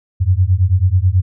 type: beating tone pair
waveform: sine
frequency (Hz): 88 / 97.2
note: F2 / G2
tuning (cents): +14 / -14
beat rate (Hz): 9.2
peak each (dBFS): -13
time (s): 0.2-1.22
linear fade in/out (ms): 20
effects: none